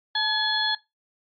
harmonic tone with a mistuned harmonic, 848 Hz, G#5, 36 cents sharp, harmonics 1 / 2 / 4 / 5, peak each -29 / -26 / -26 / -27 dBFS, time 0.15-0.75 s, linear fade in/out 5 ms, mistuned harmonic 1, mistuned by +50 cents, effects noise-tail reverb RT60 0.2 s tail -19 dB re dry + MP3 32 kbps

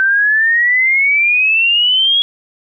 sine exponential sweep, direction up, 1538 to 3341 Hz, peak -9 dBFS, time 0-2.22 s, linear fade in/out 0 ms, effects none

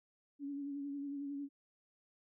sine tone with vibrato, 282.3 Hz, C#4, 32 cents sharp, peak -39 dBFS, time 0.39-1.49 s, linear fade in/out 50 ms, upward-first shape sine, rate 11 Hz, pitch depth 32 cents each way, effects none

